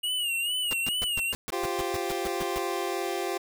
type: tone with vibrato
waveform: square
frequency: 2860 Hz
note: F7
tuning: 41 cents sharp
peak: -27 dBFS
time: 0.03-1.33 s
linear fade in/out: 10 ms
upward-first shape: sine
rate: 2.3 Hz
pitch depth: 92 cents each way
type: noise bursts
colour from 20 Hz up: pink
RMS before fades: -34 dBFS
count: 13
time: 0.71-2.582 s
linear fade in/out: 0 ms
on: 24 ms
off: 130 ms
type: chord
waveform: 25% pulse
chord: F suspended second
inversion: none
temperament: equal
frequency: 349.2 / 392 / 523.3 Hz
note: F4 / G4 / C5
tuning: 0 / 0 / 0 cents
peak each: -28 / -28 / -33 dBFS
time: 1.52-3.38 s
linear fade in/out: 10 ms
effects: none